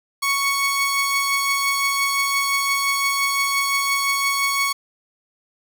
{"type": "tone pair together", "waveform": "sawtooth", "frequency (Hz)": [1111.4, 2217], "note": ["C#6", "C#7"], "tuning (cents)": [4, 0], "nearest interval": "octave", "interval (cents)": 1196, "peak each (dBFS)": -18, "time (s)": [0.22, 4.73], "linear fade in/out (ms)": 10, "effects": []}